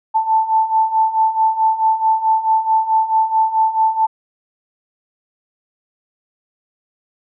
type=beating tone pair; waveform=sine; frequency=880 / 884.6 Hz; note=A5 / A5; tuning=0 / +9 cents; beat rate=4.6 Hz; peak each=-18 / -14 dBFS; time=0.14-4.07 s; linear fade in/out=20 ms; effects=none